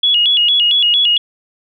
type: tone with vibrato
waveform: sine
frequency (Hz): 3116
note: G7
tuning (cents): -11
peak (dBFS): -9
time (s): 0.03-1.18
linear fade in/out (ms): 5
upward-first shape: square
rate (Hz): 4.4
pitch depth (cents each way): 140
effects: none